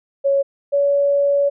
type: tone pair in turn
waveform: sine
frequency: 554.4 / 566 Hz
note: C#5 / C#5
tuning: 0 / +36 cents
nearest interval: unison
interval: 36 cents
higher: second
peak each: -13 dBFS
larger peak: neither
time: 0.24-0.43 / 0.72-1.5 s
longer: second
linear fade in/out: 20 ms
effects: none